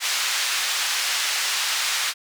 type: band-pass noise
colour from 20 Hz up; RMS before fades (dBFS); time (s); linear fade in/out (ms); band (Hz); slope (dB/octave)
white; -24; 0-2.14; 50; 1200 to 5500; 12
effects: none